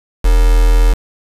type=tone with quantisation; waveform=sine; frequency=41.45 Hz; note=E1; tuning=10 cents sharp; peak=-6 dBFS; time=0.24-0.94 s; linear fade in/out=10 ms; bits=3; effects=resampled to 32000 Hz